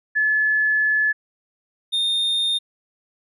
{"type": "tone pair in turn", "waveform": ["sine", "triangle"], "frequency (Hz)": [1721, 3653], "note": ["A6", "A#7"], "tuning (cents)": [-39, -36], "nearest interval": "octave + minor second", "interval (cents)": 1303, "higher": "second", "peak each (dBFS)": [-16, -17], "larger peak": "first", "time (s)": [[0.15, 1.13], [1.92, 2.59]], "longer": "first", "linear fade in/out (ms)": 20, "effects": ["resampled to 32000 Hz"]}